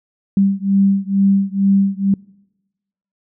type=beating tone pair; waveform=sine; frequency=195.5 / 197.7 Hz; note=G3 / G3; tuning=-4 / +15 cents; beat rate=2.2 Hz; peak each=-15 dBFS; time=0.37-2.14 s; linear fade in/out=2 ms; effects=noise-tail reverb RT60 1.0 s tail -25 dB re dry